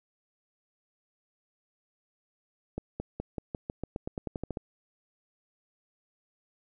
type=accelerating click train; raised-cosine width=2 ms; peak=-20 dBFS; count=15; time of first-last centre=2.78-4.572 s; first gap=220 ms; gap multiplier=0.91; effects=none